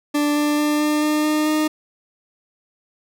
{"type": "tone with pitch steps", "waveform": "40% pulse", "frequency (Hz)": [293.7, 295.9, 298.1, 300.4, 302.7, 304.9, 307.2], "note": ["D4", "D4", "D4", "D4", "D#4", "D#4", "D#4"], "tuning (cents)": [0, 13, 26, 39, -48, -35, -22], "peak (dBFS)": -16, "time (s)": [0.14, 1.68], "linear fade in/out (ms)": 10, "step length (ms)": 220, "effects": []}